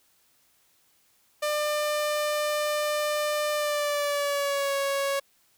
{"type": "tone with pitch glide", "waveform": "sawtooth", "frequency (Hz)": [598, 554.7], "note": ["D5", "C#5"], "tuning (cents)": [31, 1], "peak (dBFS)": -21, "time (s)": [1.42, 5.2], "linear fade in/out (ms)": 10, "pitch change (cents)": -130, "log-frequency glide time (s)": [3.54, 4.75], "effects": ["white hiss -65 dBFS RMS until 5.57 s"]}